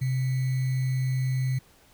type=tone with sample-and-hold; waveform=sine; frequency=130 Hz; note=C3; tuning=11 cents flat; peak=-23 dBFS; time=0.01-1.59 s; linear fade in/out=10 ms; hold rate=2100 Hz; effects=pink hiss -58 dBFS RMS until 1.93 s